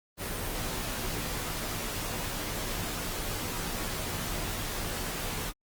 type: noise with comb filter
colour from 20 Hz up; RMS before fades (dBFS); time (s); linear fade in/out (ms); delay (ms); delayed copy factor
pink; -34; 0.17-5.53; 50; 15; -0.6
effects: Opus 32 kbps